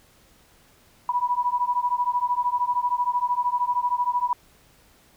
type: beating tone pair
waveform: sine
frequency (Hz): 973 / 986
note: B5 / B5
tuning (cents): -26 / -3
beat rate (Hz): 13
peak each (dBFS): -24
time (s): 1.09-4.33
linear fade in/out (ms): 2
effects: pink hiss -57 dBFS RMS until 5.16 s